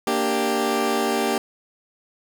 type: chord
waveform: 20% pulse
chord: G minor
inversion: first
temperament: equal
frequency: 233.1 / 293.7 / 392 Hz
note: Bb3 / D4 / G4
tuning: 0 / 0 / 0 cents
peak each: -20 / -22 / -18 dBFS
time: 0.07-1.38 s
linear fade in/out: 2 ms
effects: none